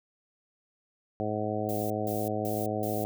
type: harmonic tone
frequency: 106.5 Hz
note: G#2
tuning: 44 cents sharp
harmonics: 1 / 2 / 3 / 4 / 5 / 6 / 7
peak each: -36 / -36 / -36 / -36 / -36 / -36 / -36 dBFS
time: 1.2-3.05 s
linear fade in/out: 0 ms
type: noise bursts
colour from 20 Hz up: violet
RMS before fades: -41 dBFS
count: 4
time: 1.69-3.04 s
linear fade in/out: 0 ms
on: 210 ms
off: 170 ms
effects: none